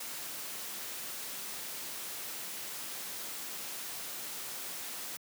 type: noise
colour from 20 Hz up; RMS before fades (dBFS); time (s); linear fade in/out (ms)
white; -41; 0-5.17; 5
effects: high-pass 150 Hz 12 dB/octave